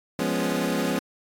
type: chord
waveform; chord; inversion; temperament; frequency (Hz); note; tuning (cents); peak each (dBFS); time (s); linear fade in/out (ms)
25% pulse; C# dominant seventh; first; equal; 174.61 / 207.7 / 246.9 / 277.2; E#3 / G#3 / B3 / C#4; 0 / 0 / 0 / 0; -26 / -26 / -25 / -25; 0.19-0.99; 2
effects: AAC 64 kbps